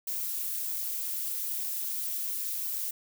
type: noise with amplitude modulation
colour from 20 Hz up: violet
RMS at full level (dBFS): -30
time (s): 0.07-2.91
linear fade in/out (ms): 5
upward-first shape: sine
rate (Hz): 246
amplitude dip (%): 70
effects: none